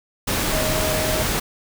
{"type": "tone in noise", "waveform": "sine", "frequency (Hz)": 626, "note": "D#5", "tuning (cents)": 10, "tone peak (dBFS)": -25, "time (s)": [0.52, 1.23], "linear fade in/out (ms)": 10, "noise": "pink", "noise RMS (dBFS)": -22, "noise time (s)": [0.27, 1.4], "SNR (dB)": -6, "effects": []}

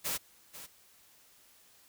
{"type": "noise with echo", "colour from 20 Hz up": "white", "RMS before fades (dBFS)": -34, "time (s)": [0.04, 0.18], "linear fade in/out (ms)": 20, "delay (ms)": 490, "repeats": 1, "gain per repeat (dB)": -13, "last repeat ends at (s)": 0.67, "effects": ["white hiss -62 dBFS RMS until 1.88 s"]}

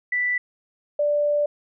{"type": "tone pair in turn", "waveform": "sine", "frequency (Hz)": [1975.5, 587.3], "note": ["B6", "D5"], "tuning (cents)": [0, 0], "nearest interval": "octave + major sixth", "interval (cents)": 2100, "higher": "first", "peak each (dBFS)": [-20, -18], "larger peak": "second", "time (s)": [[0.12, 0.38], [0.99, 1.46]], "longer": "second", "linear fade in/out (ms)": 5, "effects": []}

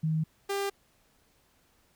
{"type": "tone pair in turn", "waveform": ["sine", "sawtooth"], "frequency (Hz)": [157.9, 397.9], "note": ["D#3", "G4"], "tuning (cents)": [26, 26], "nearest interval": "octave + major third", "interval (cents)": 1600, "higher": "second", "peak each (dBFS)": -25, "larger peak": "neither", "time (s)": [[0.03, 0.24], [0.49, 0.7]], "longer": "neither", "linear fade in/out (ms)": 10, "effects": ["pink hiss -67 dBFS RMS until 1.95 s"]}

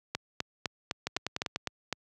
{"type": "two click trains", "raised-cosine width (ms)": 0.2, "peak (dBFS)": [-13, -14], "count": [8, 6], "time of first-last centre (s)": [[0.15, 1.927], [1.07, 1.56]], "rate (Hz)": [3.94, 10.2], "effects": ["high-pass 80 Hz 12 dB/octave"]}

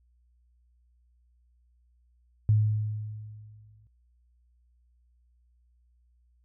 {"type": "tone with exponential decay", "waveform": "sine", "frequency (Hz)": 106.9, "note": "A2", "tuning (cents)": -49, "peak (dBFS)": -17, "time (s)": [2.49, 3.87], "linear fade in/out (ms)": 0, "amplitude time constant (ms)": 300, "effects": ["added 60 Hz sine -62 dBFS peak until 6.44 s"]}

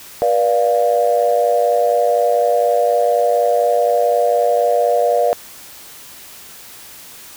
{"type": "chord", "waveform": "sine", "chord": "B diminished", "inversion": "none", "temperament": "equal with one note detuned", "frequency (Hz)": [483.2, 587.3, 698.5], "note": ["B4", "D5", "F5"], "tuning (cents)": [-38, 0, 0], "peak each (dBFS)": -16, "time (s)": [0.22, 5.33], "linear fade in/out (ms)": 0, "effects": ["tanh soft clip ceiling -2 dBFS", "white hiss -38 dBFS RMS until 7.36 s"]}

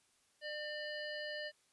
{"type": "harmonic tone with a mistuned harmonic", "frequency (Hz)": 601, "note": "D5", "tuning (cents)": 40, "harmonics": [1, 3, 5, 7, 8], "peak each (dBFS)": [-44, -44, -49, -52, -52], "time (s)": [0.41, 1.52], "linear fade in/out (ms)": 50, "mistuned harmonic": 5, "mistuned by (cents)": -30, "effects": ["white hiss -73 dBFS RMS until 1.72 s", "resampled to 24000 Hz"]}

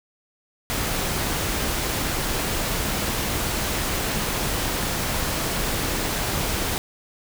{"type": "noise", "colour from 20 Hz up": "pink", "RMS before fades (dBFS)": -25, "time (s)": [0.7, 6.78], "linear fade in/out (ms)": 0, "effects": []}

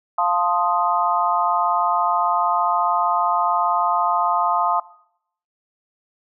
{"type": "chord", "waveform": "sine", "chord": "F dominant seventh", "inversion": "none", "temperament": "equal", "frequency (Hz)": [698.5, 880, 1046.5, 1244.5], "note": ["F5", "A5", "C6", "Eb6"], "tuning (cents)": [0, 0, 0, 0], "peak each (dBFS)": -22, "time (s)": [0.18, 4.8], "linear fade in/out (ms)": 5, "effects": ["noise-tail reverb RT60 0.7 s tail -20 dB re dry"]}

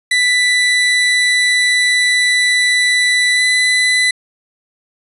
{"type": "tone with pitch glide", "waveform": "30% pulse", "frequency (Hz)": [1981, 1998.2], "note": ["B6", "B6"], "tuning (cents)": [5, 20], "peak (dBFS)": -8, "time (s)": [0.11, 4.11], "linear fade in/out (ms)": 5, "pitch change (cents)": 15, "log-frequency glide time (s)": [3.34, 3.43], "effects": ["resampled to 24000 Hz", "8-bit"]}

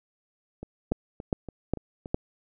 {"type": "two click trains", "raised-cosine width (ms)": 2, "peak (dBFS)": [-24, -11], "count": [6, 4], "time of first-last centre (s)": [[0.63, 2.059], [0.92, 2.144]], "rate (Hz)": [3.5, 2.45], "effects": []}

